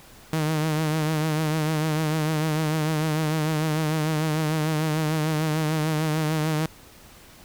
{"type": "tone with vibrato", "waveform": "sawtooth", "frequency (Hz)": 155.56, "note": "D#3", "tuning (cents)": 0, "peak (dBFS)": -18, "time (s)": [0.33, 6.66], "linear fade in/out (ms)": 2, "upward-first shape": "triangle", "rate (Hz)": 6.7, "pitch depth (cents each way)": 60, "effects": ["pink hiss -49 dBFS RMS until 7.44 s"]}